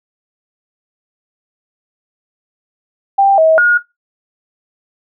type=tone with pitch steps; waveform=sine; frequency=789 / 640 / 1436 Hz; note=G5 / D#5 / F6; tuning=+11 / +49 / +48 cents; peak=-6 dBFS; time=3.18-3.78 s; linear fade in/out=10 ms; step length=200 ms; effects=noise-tail reverb RT60 0.2 s tail -19 dB re dry